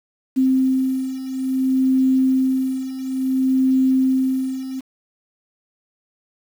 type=beating tone pair; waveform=sine; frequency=261.5 / 262.08 Hz; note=C4 / C4; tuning=-1 / +3 cents; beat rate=0.58 Hz; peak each=-21 / -17 dBFS; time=0.36-4.81 s; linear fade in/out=20 ms; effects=7-bit